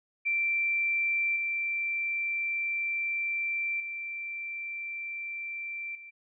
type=tone with level steps; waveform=sine; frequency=2349 Hz; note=D7; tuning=in tune; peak=-25 / -28 / -34 / -44 dBFS; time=0.25-6.11 s; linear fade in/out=20 ms; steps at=1.36 / 3.8 / 5.95 s; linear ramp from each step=2 ms; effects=none